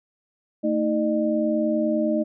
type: tone cluster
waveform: sine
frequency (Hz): 225.2 / 314.9 / 606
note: A3 / D#4 / D#5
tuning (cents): +40 / +21 / -46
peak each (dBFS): -24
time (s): 0.63-2.24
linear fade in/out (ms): 20
effects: none